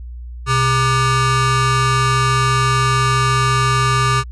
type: ring-modulated tone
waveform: 40% pulse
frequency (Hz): 533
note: C5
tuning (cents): +32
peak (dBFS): -9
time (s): 0.46-4.24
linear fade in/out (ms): 50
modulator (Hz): 659
effects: added 60 Hz sine -28 dBFS peak until 4.31 s + resampled to 22050 Hz